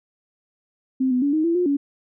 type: tone with pitch steps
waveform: sine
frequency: 261.2 / 250.7 / 284.8 / 312.3 / 336.2 / 357.1 / 282.8 Hz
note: C4 / B3 / C#4 / D#4 / E4 / F4 / C#4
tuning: -3 / +26 / +47 / +7 / +34 / +39 / +35 cents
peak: -17 dBFS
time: 1-1.77 s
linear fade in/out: 10 ms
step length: 110 ms
effects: none